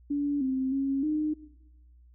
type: tone with pitch steps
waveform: sine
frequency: 287.3 / 262.5 / 272.8 / 305.4 Hz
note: D4 / C4 / C#4 / D#4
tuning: -38 / +6 / -28 / -32 cents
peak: -25 dBFS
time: 0.1-1.34 s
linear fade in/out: 10 ms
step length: 310 ms
effects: noise-tail reverb RT60 1.0 s tail -18 dB re dry + added 60 Hz sine -53 dBFS peak until 2.14 s